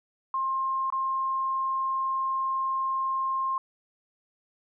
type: tone with dropouts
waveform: sine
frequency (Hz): 1062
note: C6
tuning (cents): +25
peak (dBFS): -25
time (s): 0.34-3.58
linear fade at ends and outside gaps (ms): 2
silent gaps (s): 0.902-0.924
effects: none